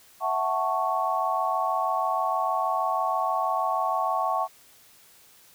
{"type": "chord", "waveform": "sine", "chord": "F# minor seventh", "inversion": "third", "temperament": "equal with one note detuned", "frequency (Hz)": [659.3, 745.6, 880, 1108.7], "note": ["E5", "F#5", "A5", "C#6"], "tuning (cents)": [0, 13, 0, 0], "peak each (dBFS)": [-30, -28, -30, -27], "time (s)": [0.2, 4.48], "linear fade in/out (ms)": 50, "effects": ["white hiss -55 dBFS RMS until 5.54 s"]}